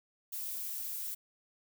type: noise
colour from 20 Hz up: violet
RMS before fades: -39 dBFS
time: 0.32-1.15 s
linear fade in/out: 10 ms
effects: none